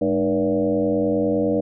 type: tone with frequency modulation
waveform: sine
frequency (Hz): 392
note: G4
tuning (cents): 0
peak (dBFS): -17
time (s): 0.01-1.61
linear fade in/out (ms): 10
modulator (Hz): 89.9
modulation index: 2.3
effects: none